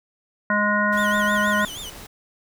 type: harmonic tone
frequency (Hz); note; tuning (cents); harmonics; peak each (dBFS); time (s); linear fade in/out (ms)
207.7; G#3; 0; 1 / 3 / 5 / 7 / 9; -24 / -26 / -24 / -22 / -25; 0.5-1.65; 2
type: noise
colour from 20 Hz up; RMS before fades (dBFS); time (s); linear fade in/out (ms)
pink; -40; 0.92-2.07; 10
type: tone with vibrato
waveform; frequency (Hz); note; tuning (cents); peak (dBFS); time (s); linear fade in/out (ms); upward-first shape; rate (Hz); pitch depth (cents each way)
sawtooth; 3268; G#7; -29; -30; 0.97-1.9; 5; sine; 6.3; 170
effects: none